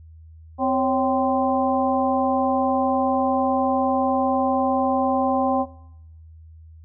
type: harmonic tone with a mistuned harmonic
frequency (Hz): 259.4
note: C4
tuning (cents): -15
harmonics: 1 / 2 / 3 / 4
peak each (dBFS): -23 / -24 / -22 / -27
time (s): 0.58-5.66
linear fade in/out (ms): 50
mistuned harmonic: 2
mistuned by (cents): +100
effects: noise-tail reverb RT60 0.8 s tail -18 dB re dry + added 80 Hz sine -42 dBFS peak until 6.84 s